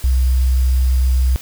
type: tone with sample-and-hold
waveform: sine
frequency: 63.9 Hz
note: C2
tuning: 40 cents flat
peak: -11 dBFS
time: 0.04-1.36 s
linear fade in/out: 0 ms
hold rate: 4900 Hz
effects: white hiss -37 dBFS RMS until 1.41 s